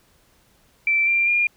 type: tone with pitch steps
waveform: sine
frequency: 2335 / 2373 / 2412 Hz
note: D7 / D7 / D7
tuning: -11 / +17 / +46 cents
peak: -16 dBFS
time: 0.87-1.47 s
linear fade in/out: 2 ms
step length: 200 ms
effects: pink hiss -59 dBFS RMS until 1.56 s